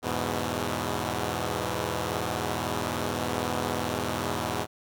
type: chord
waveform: 5% pulse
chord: E major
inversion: none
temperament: equal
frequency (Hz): 82.41 / 103.83 / 123.47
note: E2 / G#2 / B2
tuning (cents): 0 / 0 / 0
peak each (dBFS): -21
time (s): 0.02-4.67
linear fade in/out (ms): 50
effects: none